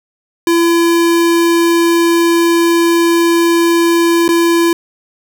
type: tone with dropouts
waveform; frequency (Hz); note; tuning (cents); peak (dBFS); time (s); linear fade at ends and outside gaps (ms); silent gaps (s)
square; 338; E4; +43; -9; 0.47-4.73; 2; 4.28-4.289
effects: none